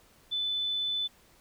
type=tone; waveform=sine; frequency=3504 Hz; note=A7; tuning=8 cents flat; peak=-28 dBFS; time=0.31-1.08 s; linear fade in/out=20 ms; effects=pink hiss -61 dBFS RMS until 1.4 s